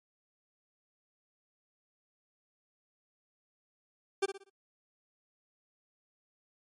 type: tone with echo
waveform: 40% pulse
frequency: 392 Hz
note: G4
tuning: in tune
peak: -25 dBFS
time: 4.22-4.26 s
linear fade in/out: 10 ms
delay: 60 ms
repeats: 4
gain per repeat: -9 dB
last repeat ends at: 4.5 s
effects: MP3 48 kbps